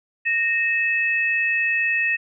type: tone pair together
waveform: sine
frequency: 1855 / 2599 Hz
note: A#6 / E7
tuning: -9 / -25 cents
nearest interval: tritone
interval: 584 cents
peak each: -21 dBFS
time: 0.25-2.17 s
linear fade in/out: 20 ms
effects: none